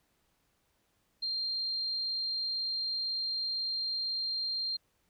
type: tone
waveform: sine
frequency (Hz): 4186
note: C8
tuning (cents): 0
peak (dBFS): -31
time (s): 1.22-4.77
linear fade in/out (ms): 10
effects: pink hiss -74 dBFS RMS until 5.09 s